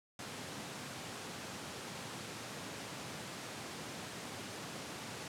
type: high-pass noise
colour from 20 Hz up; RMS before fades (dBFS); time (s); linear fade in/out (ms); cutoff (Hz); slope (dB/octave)
pink; -45; 0.19-5.28; 2; 110; 24
effects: low-pass 9000 Hz 12 dB/octave